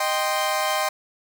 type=chord; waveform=sawtooth; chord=C minor; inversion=first; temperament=equal with one note detuned; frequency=619.7 / 784 / 1046.5 Hz; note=Eb5 / G5 / C6; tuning=-7 / 0 / 0 cents; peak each=-22 dBFS; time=0-0.89 s; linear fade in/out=5 ms; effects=none